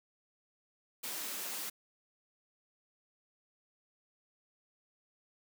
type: high-pass noise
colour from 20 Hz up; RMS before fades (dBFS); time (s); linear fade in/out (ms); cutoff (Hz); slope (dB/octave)
white; -40; 1.03-1.7; 10; 180; 48
effects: none